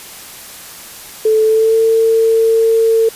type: tone with pitch glide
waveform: sine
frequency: 436.3 to 450.1 Hz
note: A4 to A4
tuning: -15 to +39 cents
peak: -8 dBFS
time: 1.25-3.09 s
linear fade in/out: 5 ms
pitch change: +54 cents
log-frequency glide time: 1.44-1.81 s
effects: white hiss -33 dBFS RMS until 3.15 s + resampled to 32000 Hz